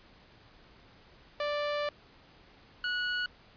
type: tone pair in turn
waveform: sawtooth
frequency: 587.3 / 1464.2 Hz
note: D5 / F#6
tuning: 0 / -19 cents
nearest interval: octave + major third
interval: 1581 cents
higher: second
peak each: -26 dBFS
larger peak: neither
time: 1.4-1.89 / 2.84-3.26 s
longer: first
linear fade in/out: 2 ms
effects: pink hiss -58 dBFS RMS until 3.56 s + resampled to 11025 Hz